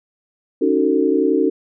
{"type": "chord", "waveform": "sine", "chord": "D# half-diminished seventh", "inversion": "third", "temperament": "just", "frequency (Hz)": [280, 311.1, 373.4, 448], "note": ["C#4", "D#4", "F#4", "A4"], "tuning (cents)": [18, 0, 16, 31], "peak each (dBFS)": -19, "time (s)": [0.61, 1.5], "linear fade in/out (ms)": 10, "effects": []}